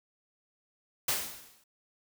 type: noise with exponential decay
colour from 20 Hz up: white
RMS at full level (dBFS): -27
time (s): 1.08-1.64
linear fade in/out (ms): 5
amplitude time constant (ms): 120
effects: none